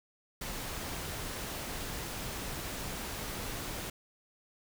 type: noise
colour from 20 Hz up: pink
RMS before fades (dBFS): -39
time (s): 0.41-3.9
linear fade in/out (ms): 5
effects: none